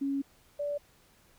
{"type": "tone pair in turn", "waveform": "sine", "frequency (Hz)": [276.7, 580.4], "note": ["C#4", "D5"], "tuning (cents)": [-3, -21], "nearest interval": "octave + minor second", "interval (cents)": 1282, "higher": "second", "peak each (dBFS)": [-28, -30], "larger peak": "first", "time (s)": [[0.01, 0.22], [0.59, 0.78]], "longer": "first", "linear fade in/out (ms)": 10, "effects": ["pink hiss -63 dBFS RMS until 1.38 s"]}